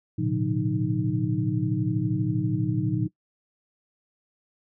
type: tone cluster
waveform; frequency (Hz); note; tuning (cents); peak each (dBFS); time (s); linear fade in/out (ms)
sine; 111.3 / 123.6 / 144.3 / 180.1 / 309.9; A2 / B2 / D3 / F#3 / D#4; +20 / +2 / -30 / -46 / -7; -29; 0.18-3.08; 10
effects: noise-tail reverb RT60 0.1 s tail -21 dB re dry